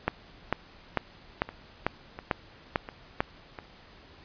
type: two click trains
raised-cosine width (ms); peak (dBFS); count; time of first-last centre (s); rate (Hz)
0.5; -23 / -9; 4 / 8; 1.49-3.588 / 0.08-3.205; 1.43 / 2.24
effects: pink hiss -53 dBFS RMS until 4.24 s + resampled to 11025 Hz